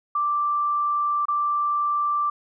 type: tone with dropouts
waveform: sine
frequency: 1174.7 Hz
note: D6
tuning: in tune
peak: -20 dBFS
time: 0.15-2.3 s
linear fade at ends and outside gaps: 5 ms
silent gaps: 1.255-1.283 s
effects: none